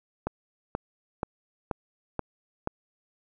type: click train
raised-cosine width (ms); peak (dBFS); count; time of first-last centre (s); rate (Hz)
1; -14; 6; 0.27-2.674; 2.08
effects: none